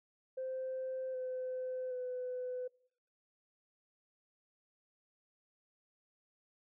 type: tone with pitch steps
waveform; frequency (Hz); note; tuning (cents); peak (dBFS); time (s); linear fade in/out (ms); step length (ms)
sine; 520 / 511.1 / 502.3; C5 / C5 / B4; -11 / -41 / +29; -36; 0.37-2.68; 10; 770
effects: noise-tail reverb RT60 0.7 s tail -25 dB re dry + tanh soft clip ceiling -33 dBFS